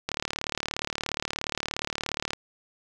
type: click train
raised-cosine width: 0.2 ms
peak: -11 dBFS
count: 84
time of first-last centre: 0.09-2.333 s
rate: 37 Hz
effects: none